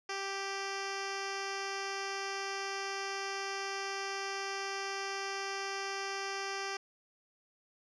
10% pulse tone with low-pass filter, 392 Hz, G4, in tune, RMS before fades -38 dBFS, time 0.09-6.77 s, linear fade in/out 5 ms, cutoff 5000 Hz, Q 2.4, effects none

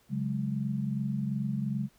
sine chord, C# suspended fourth, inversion none, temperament equal, 138.59 / 185 / 207.7 Hz, C#3 / F#3 / G#3, 0 / 0 / 0 cents, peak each -32 / -36 / -32 dBFS, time 0.09-1.89 s, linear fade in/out 50 ms, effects pink hiss -65 dBFS RMS until 1.98 s

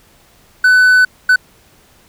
triangle tone bursts at uneven times, 1500 Hz, F#6, 23 cents sharp, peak -4 dBFS, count 2, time 0.64-1.05 / 1.29-1.36 s, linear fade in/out 5 ms, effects pink hiss -49 dBFS RMS until 2.08 s

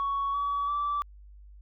sine tone with pitch steps, 1115 / 1137.8 / 1161 Hz, C#6 / C#6 / D6, +10 / +45 / -20 cents, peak -25 dBFS, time 0-1.02 s, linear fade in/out 0 ms, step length 340 ms, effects tanh soft clip ceiling -23 dBFS + added 50 Hz sine -47 dBFS peak until 1.61 s

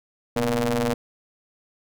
sawtooth ring-modulated tone, 116.54 Hz, A#2, in tune, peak -14 dBFS, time 0.36-0.94 s, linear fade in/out 5 ms, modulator 360 Hz, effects none

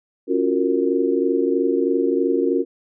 sine chord, Gb major seventh, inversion second, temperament just, 277.5 / 346.9 / 370 / 462.5 Hz, Db4 / F4 / Gb4 / Bb4, +2 / -12 / 0 / -14 cents, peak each -22 dBFS, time 0.27-2.65 s, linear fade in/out 50 ms, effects none

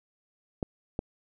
clicks, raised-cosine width 2 ms, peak -16 dBFS, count 2, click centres 0.628 / 0.991 s, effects none

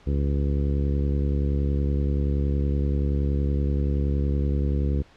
harmonic tone, 70.6 Hz, C#2, 32 cents sharp, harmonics 1 / 2 / 3 / 4 / 5 / 6 / 7, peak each -22 / -28 / -32 / -34 / -36 / -38 / -39 dBFS, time 0.06-5.03 s, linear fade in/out 20 ms, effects pink hiss -54 dBFS RMS until 5.16 s + low-pass 4000 Hz 12 dB/octave

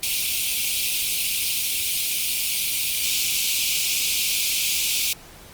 pink high-pass noise, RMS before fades -23 dBFS, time 0.03-5.13 s, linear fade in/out 2 ms, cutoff 2300 Hz, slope 96 dB/octave, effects pink hiss -45 dBFS RMS until 5.53 s + Opus 32 kbps

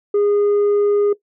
sine tone, 410.1 Hz, G#4, 22 cents flat, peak -10 dBFS, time 0.14-1.13 s, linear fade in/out 5 ms, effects noise-tail reverb RT60 0.1 s tail -18 dB re dry + tanh soft clip ceiling -12 dBFS

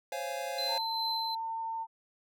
square chord, Db major seventh, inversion third, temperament equal with one note detuned, 523.3 / 554.4 / 694.4 / 830.6 Hz, C5 / Db5 / F5 / Ab5, 0 / 0 / -10 / 0 cents, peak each -41 / -41 / -40 / -41 dBFS, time 0.12-0.78 s, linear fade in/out 2 ms
triangle tone with tremolo, 4068 Hz, C8, 50 cents flat, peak -30 dBFS, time 0.58-1.35 s, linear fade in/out 5 ms, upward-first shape sine, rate 2.5 Hz, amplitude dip 35%
sine tone, 903 Hz, A5, 45 cents sharp, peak -33 dBFS, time 0.67-1.87 s, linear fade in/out 50 ms
effects none

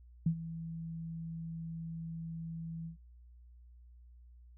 sine tone with ADSR envelope, 164.3 Hz, E3, 5 cents flat, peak -24 dBFS, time 0.26-2.97 s, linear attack 5 ms, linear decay 78 ms, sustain -15 dB, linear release 110 ms, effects noise-tail reverb RT60 0.1 s tail -22 dB re dry + added 60 Hz sine -54 dBFS peak until 4.57 s

